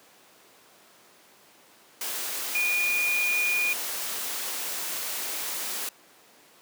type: tone in noise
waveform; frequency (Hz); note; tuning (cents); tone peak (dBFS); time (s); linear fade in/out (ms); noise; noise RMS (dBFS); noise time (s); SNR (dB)
sine; 2438; D#7; -36; -23; 2.55-3.73; 2; white; -32; 2.01-5.89; +6
effects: pink hiss -55 dBFS RMS until 6.61 s + high-pass 300 Hz 12 dB/octave